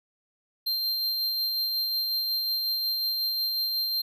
square tone with tremolo, 4165 Hz, C8, 9 cents flat, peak -25 dBFS, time 0.66-4.02 s, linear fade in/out 10 ms, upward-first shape sine, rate 5.5 Hz, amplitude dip 25%, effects none

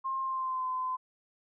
sine tone with pitch glide, 1063 to 1025 Hz, C6 to C6, +27 to -36 cents, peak -30 dBFS, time 0.04-0.97 s, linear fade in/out 20 ms, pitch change -63 cents, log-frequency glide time 0.21-0.67 s, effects none

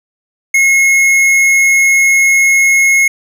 triangle tone with tanh clipping, 2167 Hz, C#7, 40 cents flat, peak -8 dBFS, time 0.54-3.08 s, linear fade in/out 5 ms, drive 17 dB, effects none

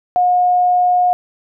sine tone, 720 Hz, F#5, 47 cents flat, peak -10 dBFS, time 0.16-1.13 s, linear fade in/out 0 ms, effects none

